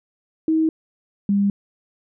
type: tone pair in turn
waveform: sine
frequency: 318.4 / 200.6 Hz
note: D#4 / G3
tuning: +40 / +40 cents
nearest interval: minor sixth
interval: 800 cents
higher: first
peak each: -15 dBFS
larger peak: neither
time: 0.48-0.69 / 1.29-1.5 s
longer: neither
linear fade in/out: 2 ms
effects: none